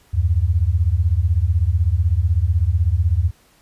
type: beating tone pair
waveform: sine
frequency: 77.5 / 93.5 Hz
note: D#2 / F#2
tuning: -6 / +19 cents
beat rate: 16 Hz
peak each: -17 / -17 dBFS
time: 0.13-3.31 s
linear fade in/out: 20 ms
effects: pink hiss -55 dBFS RMS until 3.61 s + resampled to 32000 Hz